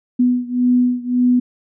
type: beating tone pair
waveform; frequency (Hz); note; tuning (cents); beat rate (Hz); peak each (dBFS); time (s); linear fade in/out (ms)
sine; 246.9 / 248.7; B3 / B3; 0 / +12; 1.8; -15 / -17; 0.19-1.4; 10
effects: none